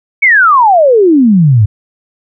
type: exponential sweep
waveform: sine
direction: down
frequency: 2289 to 98 Hz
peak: -3 dBFS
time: 0.22-1.66 s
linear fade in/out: 10 ms
effects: none